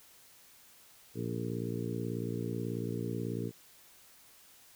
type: harmonic tone with a mistuned harmonic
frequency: 58.27 Hz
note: A#1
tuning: in tune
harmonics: 2 / 3 / 4 / 5 / 6 / 7 / 8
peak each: -38 / -40 / -41 / -42 / -43 / -43 / -44 dBFS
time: 1.14-3.52 s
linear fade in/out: 50 ms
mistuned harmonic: 8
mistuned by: -32 cents
effects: white hiss -59 dBFS RMS until 4.75 s